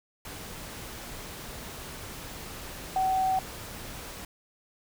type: tone in noise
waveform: sine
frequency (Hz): 757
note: F#5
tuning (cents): +39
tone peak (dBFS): -23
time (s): 2.96-3.39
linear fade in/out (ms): 2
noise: pink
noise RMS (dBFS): -41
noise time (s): 0.25-4.25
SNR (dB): +15
effects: none